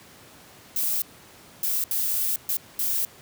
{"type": "noise bursts at uneven times", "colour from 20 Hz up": "violet", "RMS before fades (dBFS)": -25, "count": 5, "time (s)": [[0.76, 1.02], [1.63, 1.84], [1.91, 2.36], [2.49, 2.57], [2.79, 3.05]], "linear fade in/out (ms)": 2, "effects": ["pink hiss -49 dBFS RMS until 3.21 s", "high-pass 100 Hz 12 dB/octave"]}